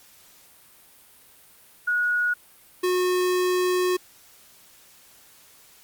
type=tone pair in turn; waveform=sine / square; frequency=1454 / 363.5 Hz; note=F#6 / F#4; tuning=-31 / -31 cents; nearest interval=2 octaves; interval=2400 cents; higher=first; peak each=-20 / -21 dBFS; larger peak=first; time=1.87-2.34 / 2.83-3.97 s; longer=second; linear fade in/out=10 ms; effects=white hiss -53 dBFS RMS until 5.83 s + Opus 48 kbps